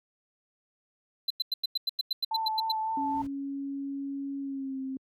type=tone bursts; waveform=triangle; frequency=4046 Hz; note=B7; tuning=41 cents sharp; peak=-24 dBFS; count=13; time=1.28-2.72 s; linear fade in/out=5 ms; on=24 ms; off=94 ms
type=tone with vibrato; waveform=sine; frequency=883 Hz; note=A5; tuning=6 cents sharp; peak=-28 dBFS; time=2.31-3.22 s; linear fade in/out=5 ms; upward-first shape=sine; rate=3.6 Hz; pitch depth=18 cents each way
type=noise with exponential growth; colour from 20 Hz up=brown; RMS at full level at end=-40 dBFS; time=2.62-3.27 s; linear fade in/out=5 ms; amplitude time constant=140 ms
type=tone with pitch glide; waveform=sine; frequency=277.2 to 265.1 Hz; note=C#4 to C4; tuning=0 to +23 cents; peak=-32 dBFS; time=2.97-4.97 s; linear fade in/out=2 ms; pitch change=-77 cents; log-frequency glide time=4.4-4.8 s
effects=high-pass 80 Hz 12 dB/octave